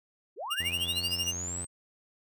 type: linear sweep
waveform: sine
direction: up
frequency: 310 to 8372 Hz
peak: -34 dBFS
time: 0.36-1.67 s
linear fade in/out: 50 ms
type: tone with tremolo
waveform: 45% pulse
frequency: 2823 Hz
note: F7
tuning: 18 cents sharp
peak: -27 dBFS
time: 0.5-1.33 s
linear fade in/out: 20 ms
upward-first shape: sine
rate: 13 Hz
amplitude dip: 90%
type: tone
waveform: sawtooth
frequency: 87.8 Hz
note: F2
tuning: 10 cents sharp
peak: -35 dBFS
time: 0.6-1.65 s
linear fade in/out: 0 ms
effects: none